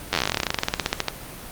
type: slowing click train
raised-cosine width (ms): 0.2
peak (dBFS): -3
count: 29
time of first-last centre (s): 0.13-1.083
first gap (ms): 10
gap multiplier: 1.08
effects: pink hiss -38 dBFS RMS until 1.51 s + Opus 32 kbps